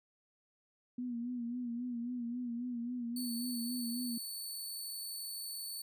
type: tone with vibrato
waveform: sine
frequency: 241.3 Hz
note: B3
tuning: 40 cents flat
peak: -36 dBFS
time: 0.98-4.18 s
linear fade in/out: 5 ms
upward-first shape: sine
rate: 3.7 Hz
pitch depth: 60 cents each way
type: tone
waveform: 15% pulse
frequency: 4477 Hz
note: C#8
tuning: 16 cents sharp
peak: -34 dBFS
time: 3.16-5.82 s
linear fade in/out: 5 ms
effects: none